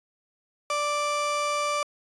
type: tone pair together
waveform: 30% pulse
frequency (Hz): 587.3 / 1174.6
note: D5 / D6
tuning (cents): 0 / 0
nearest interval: octave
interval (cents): 1200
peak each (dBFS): -26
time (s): 0.7-1.83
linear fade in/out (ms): 2
effects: resampled to 22050 Hz